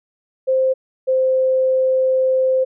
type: tone pair in turn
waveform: sine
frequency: 523.3 / 520.7 Hz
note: C5 / C5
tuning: 0 / -8 cents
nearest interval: unison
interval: 8 cents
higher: first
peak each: -13 dBFS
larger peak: neither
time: 0.47-0.74 / 1.07-2.65 s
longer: second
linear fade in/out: 20 ms
effects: none